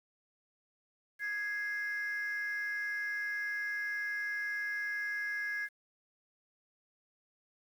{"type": "tone pair together", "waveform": "sine", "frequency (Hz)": [1661.2, 2093], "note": ["G#6", "C7"], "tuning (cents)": [0, 0], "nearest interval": "major third", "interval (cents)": 400, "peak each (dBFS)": [-33, -38], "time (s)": [1.19, 5.69], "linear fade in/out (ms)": 50, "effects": ["tanh soft clip ceiling -30 dBFS", "10-bit"]}